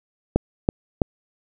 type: click train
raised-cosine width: 2 ms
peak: -3 dBFS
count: 3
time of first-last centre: 0.36-1.018 s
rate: 3.04 Hz
effects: none